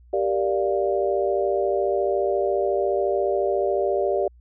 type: chord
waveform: sine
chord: G minor seventh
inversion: none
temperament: equal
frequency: 392 / 466.2 / 587.3 / 698.5 Hz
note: G4 / Bb4 / D5 / F5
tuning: 0 / 0 / 0 / 0 cents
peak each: -23 / -28 / -24 / -28 dBFS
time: 0.13-4.28 s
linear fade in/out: 5 ms
effects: added 60 Hz sine -48 dBFS peak until 4.4 s